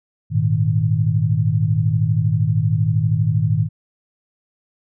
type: chord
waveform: sine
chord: Ab suspended second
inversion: none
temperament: equal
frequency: 103.83 / 116.54 / 155.56 Hz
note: Ab2 / Bb2 / Eb3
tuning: 0 / 0 / 0 cents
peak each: -19 dBFS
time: 0.3-3.69 s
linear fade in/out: 50 ms
effects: none